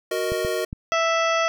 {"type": "chord", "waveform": "square", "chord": "D# minor", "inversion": "first", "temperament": "equal", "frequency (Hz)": [370, 466.2, 622.3], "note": ["F#4", "A#4", "D#5"], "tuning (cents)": [0, 0, 0], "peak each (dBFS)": -28, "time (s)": [0.11, 0.65], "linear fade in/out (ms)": 5}
{"type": "clicks", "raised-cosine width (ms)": 5, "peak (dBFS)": -18, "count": 3, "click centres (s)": [0.32, 0.449, 0.729]}
{"type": "harmonic tone", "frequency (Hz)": 659.3, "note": "E5", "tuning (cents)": 0, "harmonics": [1, 2, 3, 4, 5, 7, 8, 9], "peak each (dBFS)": [-22, -23, -28, -29, -32, -39, -38, -36], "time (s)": [0.92, 1.48], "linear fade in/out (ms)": 0}
{"effects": []}